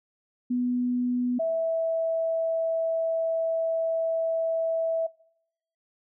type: tone pair in turn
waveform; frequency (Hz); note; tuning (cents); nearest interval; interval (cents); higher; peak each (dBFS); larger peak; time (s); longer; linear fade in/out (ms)
sine; 246.9 / 654.6; B3 / E5; 0 / -12; octave + perfect fourth; 1688; second; -23 / -23; neither; 0.5-1.39 / 1.39-5.07; second; 10
effects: noise-tail reverb RT60 0.8 s tail -23 dB re dry